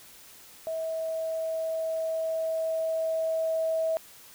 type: tone with level ramp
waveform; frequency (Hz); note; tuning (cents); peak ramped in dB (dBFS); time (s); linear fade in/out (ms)
sine; 646; E5; -35; -29 to -24; 0.67-3.97; 0
effects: white hiss -51 dBFS RMS until 4.34 s